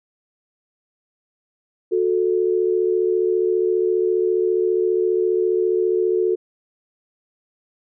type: tone pair together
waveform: sine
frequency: 365.2 / 440 Hz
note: F#4 / A4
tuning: -23 / 0 cents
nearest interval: minor third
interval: 323 cents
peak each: -18 / -20 dBFS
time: 1.91-6.36 s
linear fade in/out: 20 ms
effects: none